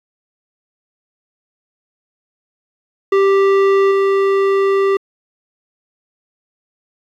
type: tone with level steps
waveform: square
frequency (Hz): 392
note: G4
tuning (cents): 0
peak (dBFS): -10 / -12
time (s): 3.12-4.97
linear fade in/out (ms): 5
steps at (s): 3.91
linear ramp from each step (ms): 5
effects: low-pass 2000 Hz 12 dB/octave + 8-bit